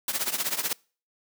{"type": "noise with tremolo", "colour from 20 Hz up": "white", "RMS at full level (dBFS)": -25, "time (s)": [0.08, 0.73], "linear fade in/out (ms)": 2, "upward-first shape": "triangle", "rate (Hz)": 16, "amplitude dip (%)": 90, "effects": ["noise-tail reverb RT60 0.4 s tail -26 dB re dry", "high-pass 200 Hz 12 dB/octave"]}